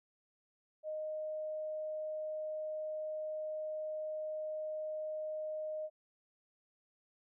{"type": "tone", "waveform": "sine", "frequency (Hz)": 619, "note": "D#5", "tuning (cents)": -9, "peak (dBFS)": -37, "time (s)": [0.83, 5.9], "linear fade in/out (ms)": 50, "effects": []}